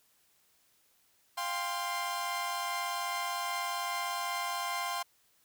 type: chord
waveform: sawtooth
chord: F suspended second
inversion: none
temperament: equal with one note detuned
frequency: 698.5 / 794.5 / 1046.5 Hz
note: F5 / G5 / C6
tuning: 0 / +23 / 0 cents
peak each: -35 / -36 / -31 dBFS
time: 1.37-5.03 s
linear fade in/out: 10 ms
effects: white hiss -69 dBFS RMS until 5.44 s